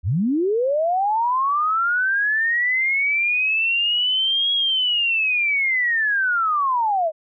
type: linear two-way sweep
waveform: sine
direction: up then down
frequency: 68.4 to 3322 to 607 Hz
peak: -17 dBFS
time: 0.03-7.12 s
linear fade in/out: 50 ms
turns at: 4.53 s
effects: none